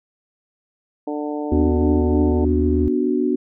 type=harmonic tone; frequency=148.5 Hz; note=D3; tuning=20 cents sharp; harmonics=2 / 3 / 4 / 5 / 6; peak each=-25 / -29 / -31 / -33 / -35 dBFS; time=1.07-2.45 s; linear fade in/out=5 ms
type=chord; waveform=sine; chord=B minor; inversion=none; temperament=equal; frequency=246.9 / 293.7 / 370 Hz; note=B3 / D4 / F#4; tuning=0 / 0 / 0 cents; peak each=-21 dBFS; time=1.51-3.36 s; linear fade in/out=10 ms
type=tone with vibrato; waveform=triangle; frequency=77.9 Hz; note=D#2; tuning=3 cents sharp; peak=-17 dBFS; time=1.52-2.88 s; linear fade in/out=0 ms; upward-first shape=square; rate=7.3 Hz; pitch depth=20 cents each way
effects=none